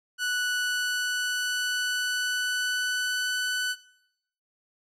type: tone with pitch glide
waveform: sawtooth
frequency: 1480 to 1496.3 Hz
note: F#6 to F#6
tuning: 0 to +19 cents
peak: -22 dBFS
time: 0.18-3.76 s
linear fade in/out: 50 ms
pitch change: +19 cents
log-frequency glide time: 0.56-3.3 s
effects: noise-tail reverb RT60 0.8 s tail -20 dB re dry + low-pass 11000 Hz 12 dB/octave